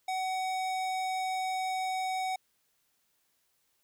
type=tone with hard clipping; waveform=sine; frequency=751 Hz; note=F#5; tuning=26 cents sharp; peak=-32 dBFS; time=0.08-2.36 s; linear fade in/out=5 ms; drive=18 dB; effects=white hiss -74 dBFS RMS until 3.83 s